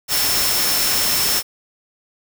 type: tone in noise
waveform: sine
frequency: 5360 Hz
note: E8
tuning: 28 cents sharp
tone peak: -22 dBFS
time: 0.08-1.43 s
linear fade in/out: 50 ms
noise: white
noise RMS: -19 dBFS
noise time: 0.08-1.43 s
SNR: -6 dB
effects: none